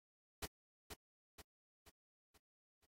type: noise with echo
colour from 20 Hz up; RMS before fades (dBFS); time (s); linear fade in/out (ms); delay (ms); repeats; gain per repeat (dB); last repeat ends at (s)
pink; -43; 0.42-0.46; 10; 480; 5; -6; 2.86
effects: AAC 48 kbps